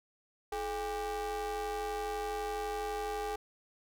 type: ring-modulated tone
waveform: square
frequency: 190 Hz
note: F#3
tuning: 46 cents sharp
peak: -32 dBFS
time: 0.52-3.36 s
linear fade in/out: 5 ms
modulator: 616 Hz
effects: none